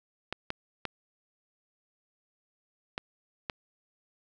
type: clicks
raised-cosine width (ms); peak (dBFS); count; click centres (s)
0.3; -16; 5; 0.326 / 0.504 / 0.853 / 2.979 / 3.498
effects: none